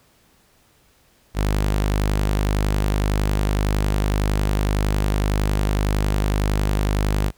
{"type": "tone", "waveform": "sawtooth", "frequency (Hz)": 50.9, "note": "G#1", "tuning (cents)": -34, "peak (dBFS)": -14, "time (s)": [1.34, 7.32], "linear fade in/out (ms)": 50, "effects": ["pink hiss -58 dBFS RMS until 7.37 s"]}